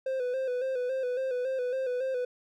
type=tone with vibrato; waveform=triangle; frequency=511 Hz; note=C5; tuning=41 cents flat; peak=-26 dBFS; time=0.06-2.25 s; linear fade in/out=5 ms; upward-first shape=square; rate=3.6 Hz; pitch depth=52 cents each way; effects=none